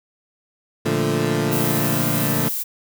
20% pulse chord, Bb major seventh, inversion none, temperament equal, 116.54 / 146.83 / 174.61 / 220 Hz, Bb2 / D3 / F3 / A3, 0 / 0 / 0 / 0 cents, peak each -20 / -18 / -21 / -21 dBFS, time 0.85-2.49 s, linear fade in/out 10 ms
violet noise, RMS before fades -25 dBFS, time 1.51-2.64 s, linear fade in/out 20 ms
effects none

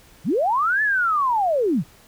sine linear two-way sweep, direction up then down, 115.6 to 1760 to 115.6 Hz, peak -17 dBFS, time 0.24-1.84 s, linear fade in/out 50 ms, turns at 0.82 s, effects pink hiss -51 dBFS RMS until 2.07 s

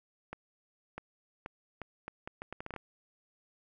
accelerating click train, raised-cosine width 0.5 ms, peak -25 dBFS, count 13, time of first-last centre 0.33-2.763 s, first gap 650 ms, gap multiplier 0.74, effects none

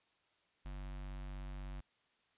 square tone with notch filter, 48.13 Hz, G1, 31 cents flat, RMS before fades -45 dBFS, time 0.65-1.81 s, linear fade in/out 10 ms, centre 430 Hz, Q 1.8, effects white hiss -75 dBFS RMS until 2.37 s + resampled to 8000 Hz

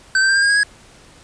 square tone with pitch steps, 1542 / 1561.7 / 1581.7 / 1601.9 / 1622.4 / 1643.2 / 1664.2 Hz, G6 / G6 / G6 / G6 / G#6 / G#6 / G#6, -29 / -7 / +15 / +37 / -41 / -19 / +3 cents, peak -13 dBFS, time 0.15-0.633 s, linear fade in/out 2 ms, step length 69 ms, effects pink hiss -46 dBFS RMS until 1.23 s + resampled to 22050 Hz

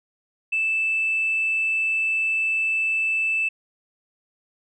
sine tone, 2637 Hz, E7, in tune, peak -19 dBFS, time 0.52-3.49 s, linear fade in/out 10 ms, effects tanh soft clip ceiling -15 dBFS

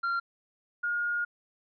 triangle / sine tone pair in turn, 1382 / 1426.6 Hz, F6 / F6, -19 / +36 cents, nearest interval minor second, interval 55 cents, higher second, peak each -25 / -27 dBFS, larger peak first, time 0.03-0.2 / 0.83-1.25 s, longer second, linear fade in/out 10 ms, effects resampled to 11025 Hz

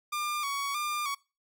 sawtooth tone with vibrato, 1159 Hz, D6, 23 cents flat, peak -26 dBFS, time 0.12-1.15 s, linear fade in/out 10 ms, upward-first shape square, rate 1.6 Hz, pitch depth 58 cents each way, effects noise-tail reverb RT60 0.3 s tail -22 dB re dry + MP3 96 kbps

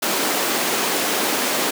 pink high-pass noise, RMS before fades -21 dBFS, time 0.02-1.71 s, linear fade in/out 10 ms, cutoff 240 Hz, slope 24 dB/octave, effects none

